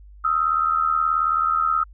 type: tone pair together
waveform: sine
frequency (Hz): 1263 / 1341.7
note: D#6 / E6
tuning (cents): +26 / +30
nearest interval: minor second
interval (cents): 104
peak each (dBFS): -20 / -21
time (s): 0.24-1.84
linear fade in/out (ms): 10
effects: added 50 Hz sine -42 dBFS peak until 1.93 s